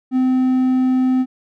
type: tone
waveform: triangle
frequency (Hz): 257.2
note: C4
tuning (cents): -30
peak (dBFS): -11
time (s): 0.11-1.26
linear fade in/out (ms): 50
effects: none